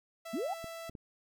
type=tone; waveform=sawtooth; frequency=662 Hz; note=E5; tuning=7 cents sharp; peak=-38 dBFS; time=0.25-0.9 s; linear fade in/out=10 ms
type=linear sweep; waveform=sine; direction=up; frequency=196 to 836 Hz; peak=-32 dBFS; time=0.33-0.54 s; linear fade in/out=10 ms
type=clicks; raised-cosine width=3 ms; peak=-32 dBFS; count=3; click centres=0.643 / 0.895 / 0.952 s
effects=none